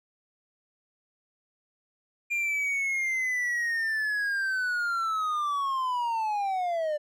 triangle linear sweep, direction down, 2402 to 587.3 Hz, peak -24 dBFS, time 2.3-6.98 s, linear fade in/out 20 ms, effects none

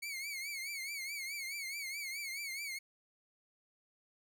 sawtooth tone with vibrato, 2216 Hz, C#7, 1 cent flat, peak -36 dBFS, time 0.02-2.79 s, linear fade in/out 10 ms, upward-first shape triangle, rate 4.7 Hz, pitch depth 120 cents each way, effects none

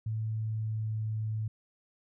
sine tone with pitch glide, 110 to 109.05 Hz, A2 to A2, 0 to -15 cents, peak -30 dBFS, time 0.06-1.48 s, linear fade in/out 5 ms, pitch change -15 cents, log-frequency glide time 0.26-1.03 s, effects none

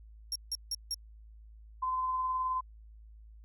35% pulse tone bursts, 5570 Hz, F8, 5 cents flat, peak -29 dBFS, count 4, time 0.32-0.944 s, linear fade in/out 2 ms, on 36 ms, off 160 ms
sine tone with tremolo, 1027 Hz, C6, 33 cents flat, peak -28 dBFS, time 1.82-2.61 s, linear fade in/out 10 ms, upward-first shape triangle, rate 19 Hz, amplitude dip 30%
effects added 54 Hz sine -50 dBFS peak until 3.44 s

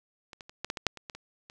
clicks, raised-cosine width 0.2 ms, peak -27 / -26 / -29 / -16 / -14 / -18 / -6 / -26 / -22 / -26 / -30 dBFS, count 11, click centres 0.332 / 0.408 / 0.495 / 0.646 / 0.701 / 0.772 / 0.867 / 0.973 / 1.098 / 1.15 / 1.499 s, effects none

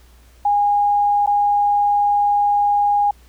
sine tone with dropouts, 819 Hz, G#5, 24 cents flat, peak -13 dBFS, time 0.45-3.11 s, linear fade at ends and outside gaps 5 ms, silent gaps 1.262-1.273 s, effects added 60 Hz sine -46 dBFS peak until 3.28 s + pink hiss -54 dBFS RMS until 3.28 s

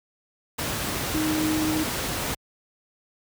sine tone in noise, 311.1 Hz, D#4, in tune, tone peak -23 dBFS, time 1.14-1.84 s, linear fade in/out 10 ms, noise pink, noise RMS -28 dBFS, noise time 0.58-2.35 s, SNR +2 dB, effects high-pass 60 Hz 12 dB/octave

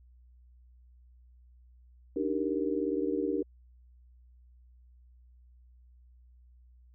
sine chord, Eb major seventh, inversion third, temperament just, 291.7 / 311.1 / 388.9 / 466.7 Hz, D4 / Eb4 / G4 / Bb4, -12 / 0 / -14 / +2 cents, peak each -33 / -34 / -33 / -34 dBFS, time 2.16-3.43 s, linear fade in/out 5 ms, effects added 61 Hz sine -55 dBFS peak until 6.94 s

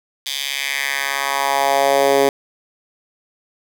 10% pulse tone with high-pass filter sweep, 138.59 Hz, C#3, in tune, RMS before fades -18 dBFS, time 0.26-2.29 s, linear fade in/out 2 ms, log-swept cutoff 3600 to 380 Hz, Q 2.1, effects none

